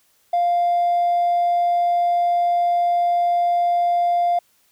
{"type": "tone with hard clipping", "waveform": "sine", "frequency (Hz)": 698.5, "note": "F5", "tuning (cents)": 0, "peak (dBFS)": -16, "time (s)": [0.33, 4.39], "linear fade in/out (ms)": 5, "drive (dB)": 1, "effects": ["white hiss -61 dBFS RMS until 4.71 s"]}